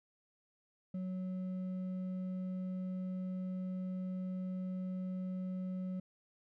sine tone with hard clipping, 185 Hz, F#3, in tune, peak -38 dBFS, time 0.94-6 s, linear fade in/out 5 ms, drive 4 dB, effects none

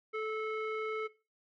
square tone with low-pass filter, 435.7 Hz, A4, 17 cents flat, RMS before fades -36 dBFS, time 0.13-1.08 s, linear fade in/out 20 ms, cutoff 1900 Hz, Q 4.4, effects noise-tail reverb RT60 0.3 s tail -18 dB re dry

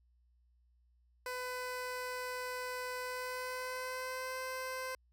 15% pulse tone with pitch glide, 502 to 516.7 Hz, B4 to C5, +28 to -22 cents, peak -32 dBFS, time 1.26-4.95 s, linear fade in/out 2 ms, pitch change +50 cents, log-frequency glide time 3-4.39 s, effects added 60 Hz sine -67 dBFS peak until 5.12 s

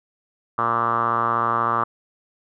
5% pulse tone with low-pass filter, 116.54 Hz, A#2, in tune, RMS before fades -21 dBFS, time 0.58-1.84 s, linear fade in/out 5 ms, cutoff 1200 Hz, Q 7.5, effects none

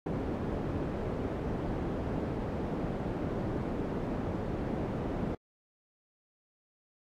white low-pass noise, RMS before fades -34 dBFS, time 0.06-5.35 s, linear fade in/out 5 ms, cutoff 390 Hz, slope 12 dB/octave, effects AAC 64 kbps

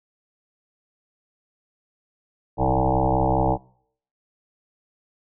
sine tone with frequency modulation, 450 Hz, A4, 39 cents sharp, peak -17 dBFS, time 2.57-3.58 s, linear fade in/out 50 ms, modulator 65.1 Hz, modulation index 6.7, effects noise-tail reverb RT60 0.6 s tail -23 dB re dry

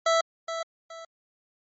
25% pulse tone with echo, 659.3 Hz, E5, in tune, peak -16 dBFS, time 0.06-0.21 s, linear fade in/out 5 ms, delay 420 ms, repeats 2, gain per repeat -10 dB, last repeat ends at 1.05 s, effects MP3 32 kbps

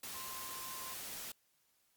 sine tone in noise, 1047 Hz, C6, 1 cent sharp, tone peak -49 dBFS, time 0.14-0.94 s, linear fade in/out 5 ms, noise white, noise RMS -45 dBFS, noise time 0.03-1.32 s, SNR -7 dB, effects white hiss -75 dBFS RMS until 1.96 s + Opus 48 kbps

